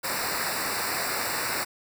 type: noise with comb filter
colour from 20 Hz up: pink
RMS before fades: -29 dBFS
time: 0.03-1.65 s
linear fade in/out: 20 ms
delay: 0.31 ms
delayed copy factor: -1
effects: none